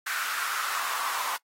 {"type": "noise with high-pass filter sweep", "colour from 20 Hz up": "pink", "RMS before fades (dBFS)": -31, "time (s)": [0.06, 1.37], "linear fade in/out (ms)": 10, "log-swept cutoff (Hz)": [1500, 1000], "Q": 4.2, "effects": ["noise-tail reverb RT60 0.1 s tail -20 dB re dry", "AAC 48 kbps"]}